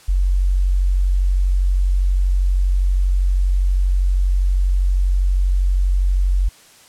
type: tone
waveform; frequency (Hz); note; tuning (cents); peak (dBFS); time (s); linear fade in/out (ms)
sine; 46.25; F#1; 0; -13; 0.08-6.49; 10
effects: white hiss -47 dBFS RMS until 6.88 s + low-pass 10000 Hz 12 dB/octave